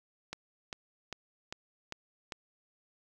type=click train; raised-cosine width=0.2 ms; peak=-21 dBFS; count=6; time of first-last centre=0.33-2.322 s; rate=2.51 Hz; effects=9-bit